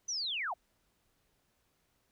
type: linear sweep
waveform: sine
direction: down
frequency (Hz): 6170 to 603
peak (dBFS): -33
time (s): 0.08-0.54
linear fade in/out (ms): 10
effects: pink hiss -75 dBFS RMS until 2.11 s